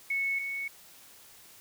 sine tone pair in turn, 2205 / 2215 Hz, C#7 / C#7, -10 / -2 cents, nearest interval unison, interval 8 cents, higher second, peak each -27 / -32 dBFS, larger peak first, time 0.1-0.39 / 0.39-0.68 s, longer neither, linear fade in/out 5 ms, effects white hiss -54 dBFS RMS until 1.6 s

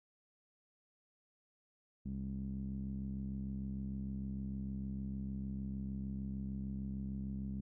sawtooth tone with low-pass filter, 66.6 Hz, C2, 31 cents sharp, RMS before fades -41 dBFS, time 2.05-7.61 s, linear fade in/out 10 ms, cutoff 210 Hz, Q 5.5, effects none

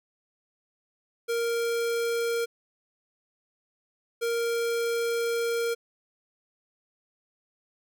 square tone pair in turn, 466.2 / 466.2 Hz, A#4 / A#4, 0 / 0 cents, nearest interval unison, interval 0 cents, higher neither, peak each -26 dBFS, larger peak neither, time 1.28-2.46 / 4.21-5.75 s, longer second, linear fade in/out 20 ms, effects none

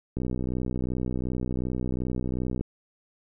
click train, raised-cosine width 3 ms, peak -17 dBFS, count 154, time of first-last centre 0.17-2.61 s, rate 62.7 Hz, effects none

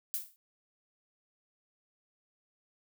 violet noise with exponential decay, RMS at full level -31 dBFS, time 0.14-0.36 s, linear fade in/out 0 ms, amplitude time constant 47 ms, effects none

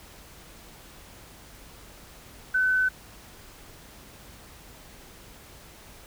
sine tone, 1513 Hz, F#6, 38 cents sharp, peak -20 dBFS, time 2.54-2.89 s, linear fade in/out 10 ms, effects added 50 Hz sine -55 dBFS peak until 6.06 s + pink hiss -49 dBFS RMS until 6.06 s

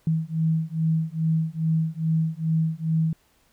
sine beating tone pair, 159.5 / 161.9 Hz, D#3 / E3, +43 / -31 cents, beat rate 2.4 Hz, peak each -24 / -24 dBFS, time 0.07-3.13 s, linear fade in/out 2 ms, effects pink hiss -63 dBFS RMS until 3.52 s

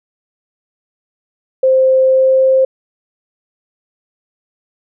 sine tone with pitch glide, 523.3 to 526.6 Hz, C5 to C5, 0 to +11 cents, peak -7 dBFS, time 1.63-2.65 s, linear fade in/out 5 ms, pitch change +11 cents, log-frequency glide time 2.03-2.46 s, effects none

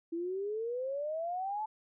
sine exponential sweep, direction up, 328 to 880 Hz, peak -33 dBFS, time 0.12-1.66 s, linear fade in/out 10 ms, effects none

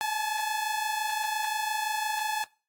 sawtooth tone pair together, 847.2 / 873 Hz, G#5 / A5, +34 / -14 cents, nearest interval minor second, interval 52 cents, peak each -27 dBFS, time 0.01-2.44 s, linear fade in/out 0 ms, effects noise-tail reverb RT60 0.4 s tail -24 dB re dry + AAC 64 kbps

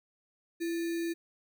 sine tone with sample-and-hold, 335.2 Hz, E4, 29 cents sharp, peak -30 dBFS, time 0.6-1.14 s, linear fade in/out 20 ms, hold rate 2100 Hz, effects none

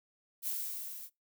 violet noise with level ramp, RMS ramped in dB -34 to -47 dBFS, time 0.42-1.1 s, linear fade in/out 50 ms, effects noise-tail reverb RT60 0.2 s tail -23 dB re dry

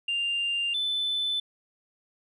sine tone pair in turn, 2794 / 3513 Hz, F7 / A7, 0 / -3 cents, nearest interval major third, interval 397 cents, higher second, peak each -24 dBFS, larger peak neither, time 0.08-0.74 / 0.74-1.4 s, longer neither, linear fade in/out 5 ms, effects tanh soft clip ceiling -22 dBFS

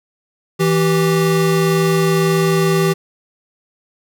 square tone pair together, 163.6 / 389.1 Hz, E3 / G4, -13 / -13 cents, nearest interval octave + minor third, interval 1500 cents, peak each -16 dBFS, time 0.59-2.94 s, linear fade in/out 20 ms, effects none

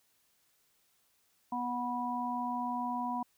harmonic tone, 244.8 Hz, B3, 15 cents flat, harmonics 1 / 3 / 4, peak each -37 / -38 / -35 dBFS, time 1.52-3.23 s, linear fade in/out 5 ms, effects white hiss -72 dBFS RMS until 3.37 s

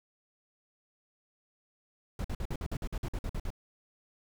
brown noise bursts, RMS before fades -34 dBFS, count 13, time 2.19-3.504 s, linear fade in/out 2 ms, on 54 ms, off 51 ms, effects none

